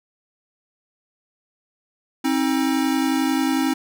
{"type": "tone pair together", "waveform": "square", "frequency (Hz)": [266.4, 317.5], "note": ["C4", "D#4"], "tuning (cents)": [31, 35], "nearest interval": "minor third", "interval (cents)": 304, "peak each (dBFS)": [-21, -23], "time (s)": [2.24, 3.74], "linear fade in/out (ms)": 10, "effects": []}